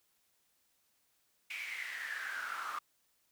brown noise with high-pass filter sweep, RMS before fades -41 dBFS, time 1.5-2.79 s, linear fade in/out 5 ms, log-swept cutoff 2400 to 1200 Hz, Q 9, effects white hiss -75 dBFS RMS until 3.31 s

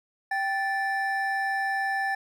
triangle tone pair together, 782.2 / 1756 Hz, G5 / A6, -4 / -4 cents, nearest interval octave + major second, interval 1400 cents, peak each -26 / -26 dBFS, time 0.31-2.15 s, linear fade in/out 5 ms, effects none

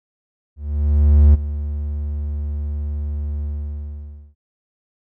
triangle tone with ADSR envelope, 73.42 Hz, D2, in tune, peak -4 dBFS, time 0.56-4.35 s, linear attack 780 ms, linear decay 19 ms, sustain -15 dB, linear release 920 ms, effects none

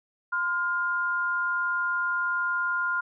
sine tone pair together, 1032 / 1410.8 Hz, C6 / F6, -24 / +17 cents, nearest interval perfect fourth, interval 541 cents, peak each -31 / -25 dBFS, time 0.32-3.01 s, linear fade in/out 10 ms, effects none

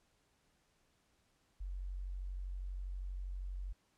sine tone, 46.25 Hz, F#1, in tune, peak -39 dBFS, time 1.6-3.73 s, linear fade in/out 10 ms, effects pink hiss -75 dBFS RMS until 3.97 s + low-pass 10000 Hz 12 dB/octave

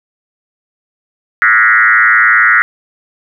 sine tone with frequency modulation, 1661.2 Hz, G#6, in tune, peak -5 dBFS, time 1.42-2.62 s, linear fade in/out 0 ms, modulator 111 Hz, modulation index 3.2, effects none

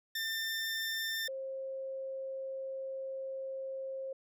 20% pulse / sine tone pair in turn, 1794 / 533.4 Hz, A6 / C5, +33 / +33 cents, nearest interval octave + major sixth, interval 2100 cents, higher first, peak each -29 / -37 dBFS, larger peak first, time 0.15-1.28 / 1.28-4.13 s, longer second, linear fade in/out 5 ms, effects none

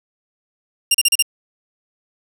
15% pulse tone bursts, 2794 Hz, F7, in tune, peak -4 dBFS, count 5, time 0.91-1.225 s, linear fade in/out 5 ms, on 35 ms, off 35 ms, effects none

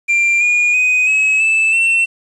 triangle tone with pitch steps, 2376 / 2437 / 2500 / 2564 / 2630 / 2698 Hz, D7 / D#7 / D#7 / E7 / E7 / E7, +20 / -37 / +8 / -49 / -5 / +40 cents, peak -9 dBFS, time 0.08-2.06 s, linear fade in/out 20 ms, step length 330 ms, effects resampled to 24000 Hz + 7-bit

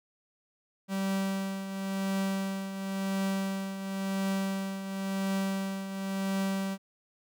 45% pulse tone with tremolo, 193.8 Hz, G3, 20 cents flat, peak -27 dBFS, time 0.88-6.78 s, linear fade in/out 50 ms, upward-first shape triangle, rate 0.95 Hz, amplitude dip 65%, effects none

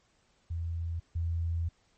sine tone pair in turn, 83.7 / 83.7 Hz, E2 / E2, +27 / +27 cents, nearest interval unison, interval 0 cents, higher neither, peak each -31 / -28 dBFS, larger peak second, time 0.5-1 / 1.15-1.69 s, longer second, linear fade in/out 10 ms, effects pink hiss -69 dBFS RMS until 1.97 s + MP3 32 kbps

